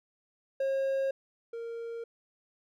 triangle tone pair in turn, 540 / 463.4 Hz, C#5 / A#4, -45 / -10 cents, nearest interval minor third, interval 265 cents, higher first, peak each -25 / -34 dBFS, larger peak first, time 0.6-1.11 / 1.53-2.04 s, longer neither, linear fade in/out 5 ms, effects none

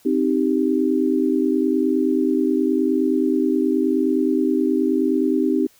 sine chord, C minor, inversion none, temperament equal, 261.6 / 311.1 / 392 Hz, C4 / Eb4 / G4, 0 / 0 / 0 cents, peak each -20 / -20 / -22 dBFS, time 0.05-5.67 s, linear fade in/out 10 ms, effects white hiss -55 dBFS RMS until 5.79 s

